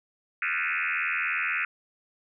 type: tone with frequency modulation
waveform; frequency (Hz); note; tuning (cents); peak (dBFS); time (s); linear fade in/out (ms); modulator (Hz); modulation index
sine; 1975.5; B6; 0; -25; 0.42-1.65; 2; 83.5; 7.6
effects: none